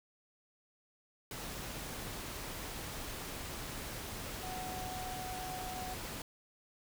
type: tone in noise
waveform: sine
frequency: 740 Hz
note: F#5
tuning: in tune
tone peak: -42 dBFS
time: 4.43-5.94 s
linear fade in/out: 2 ms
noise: pink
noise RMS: -43 dBFS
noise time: 1.31-6.22 s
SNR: -2 dB
effects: none